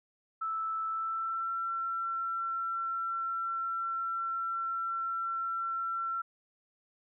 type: tone with pitch glide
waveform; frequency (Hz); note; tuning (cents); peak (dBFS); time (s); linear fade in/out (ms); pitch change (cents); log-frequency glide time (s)
sine; 1316 to 1351.4; E6 to E6; -3 to +43; -31; 0.41-6.22; 10; +46; 0.88-1.54
effects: none